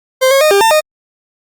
40% pulse tone with pitch steps, 521 / 545 / 615 / 399.3 / 900 / 616 Hz, C5 / C#5 / D#5 / G4 / A5 / D#5, -7 / -29 / -20 / +32 / +39 / -17 cents, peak -6 dBFS, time 0.21-0.81 s, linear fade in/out 20 ms, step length 100 ms, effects Opus 48 kbps

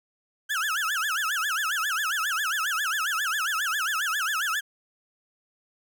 35% pulse tone with vibrato, 1490 Hz, F#6, 12 cents sharp, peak -23 dBFS, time 0.49-4.61 s, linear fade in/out 20 ms, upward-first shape sine, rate 7.4 Hz, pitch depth 280 cents each way, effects none

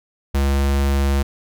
square tone, 69.3 Hz, C#2, in tune, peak -16 dBFS, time 0.34-1.23 s, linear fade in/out 10 ms, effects none

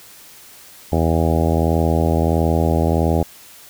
harmonic tone, 81.5 Hz, E2, 19 cents flat, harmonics 1 / 2 / 3 / 4 / 5 / 6 / 7 / 8 / 9 / 10, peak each -18 / -21 / -23 / -24 / -25 / -26 / -26 / -27 / -28 / -28 dBFS, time 0.92-3.23 s, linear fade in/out 5 ms, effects white hiss -43 dBFS RMS until 3.69 s

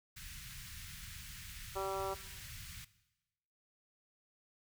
pink band-stop noise, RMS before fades -49 dBFS, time 0.16-2.85 s, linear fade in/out 10 ms, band 150 to 1600 Hz, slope 24 dB/octave
harmonic tone, 193.3 Hz, G3, 24 cents flat, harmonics 2 / 3 / 4 / 5 / 6 / 7, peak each -40 / -42 / -43 / -44 / -45 / -45 dBFS, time 1.75-2.15 s, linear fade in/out 20 ms
effects noise-tail reverb RT60 1.0 s tail -17 dB re dry

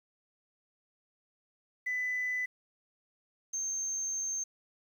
sine tone pair in turn, 1999 / 6346 Hz, B6 / G8, +20 / +20 cents, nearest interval octave + minor sixth, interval 2000 cents, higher second, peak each -29 / -31 dBFS, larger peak first, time 1.86-2.46 / 3.53-4.44 s, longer second, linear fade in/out 10 ms, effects tanh soft clip ceiling -27 dBFS + 10-bit

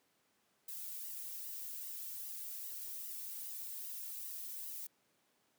violet noise with flanger, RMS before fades -45 dBFS, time 0.68-4.87 s, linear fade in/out 5 ms, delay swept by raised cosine 1 to 2.2 ms, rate 2.5 Hz, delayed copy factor +0.75, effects pink hiss -75 dBFS RMS until 5.58 s + high-pass 200 Hz 12 dB/octave

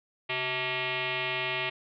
sine tone with frequency modulation, 134.4 Hz, C3, 47 cents sharp, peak -28 dBFS, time 0.29-1.7 s, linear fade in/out 10 ms, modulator 511 Hz, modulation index 6, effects none

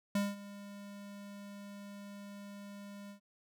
square tone with ADSR envelope, 201.8 Hz, G#3, 49 cents flat, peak -29 dBFS, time 0.15-3.2 s, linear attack 4 ms, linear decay 200 ms, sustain -18 dB, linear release 100 ms, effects none

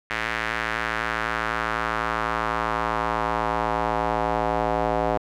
square tone with band-pass filter sweep, 56 Hz, A1, 31 cents sharp, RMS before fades -25 dBFS, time 0.1-5.18 s, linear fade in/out 10 ms, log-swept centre 1900 to 690 Hz, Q 2, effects none

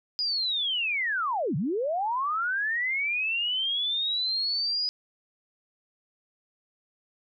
sine linear two-way sweep, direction down then up, 4978 to 125.2 to 4978 Hz, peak -25 dBFS, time 0.19-4.89 s, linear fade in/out 0 ms, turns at 1.56 s, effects none

